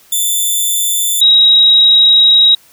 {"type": "tone pair in turn", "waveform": ["5% pulse", "sine"], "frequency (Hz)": [3529, 3818], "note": ["A7", "A#7"], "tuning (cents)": [4, 41], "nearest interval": "minor second", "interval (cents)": 137, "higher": "second", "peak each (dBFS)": -4, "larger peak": "neither", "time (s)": [[0.12, 1.21], [1.21, 2.55]], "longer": "second", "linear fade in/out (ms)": 5, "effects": ["white hiss -46 dBFS RMS until 2.72 s"]}